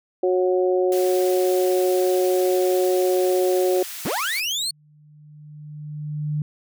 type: harmonic tone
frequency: 183.3 Hz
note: F#3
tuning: 16 cents flat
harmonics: 2 / 3 / 4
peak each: -18 / -23 / -29 dBFS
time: 0.23-3.83 s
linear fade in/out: 5 ms
type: high-pass noise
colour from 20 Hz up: white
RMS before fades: -34 dBFS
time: 0.92-4.4 s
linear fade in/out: 0 ms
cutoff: 1400 Hz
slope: 12 dB/octave
type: linear sweep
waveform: 30% pulse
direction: up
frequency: 110 to 4435 Hz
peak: -20 dBFS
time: 4.05-4.71 s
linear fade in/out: 5 ms
type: tone with exponential growth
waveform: sine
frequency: 150 Hz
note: D3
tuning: 37 cents sharp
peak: -20 dBFS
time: 4.44-6.42 s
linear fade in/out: 2 ms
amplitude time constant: 430 ms
effects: none